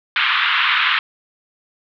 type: band-pass noise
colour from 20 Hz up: pink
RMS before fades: -17 dBFS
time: 0.16-0.99 s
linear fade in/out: 2 ms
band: 1100 to 3600 Hz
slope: 48 dB/octave
effects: none